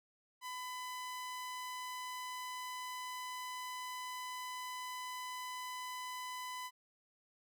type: tone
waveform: sawtooth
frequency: 1004 Hz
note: B5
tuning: 28 cents sharp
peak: -38 dBFS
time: 0.41-6.71 s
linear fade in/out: 50 ms
effects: none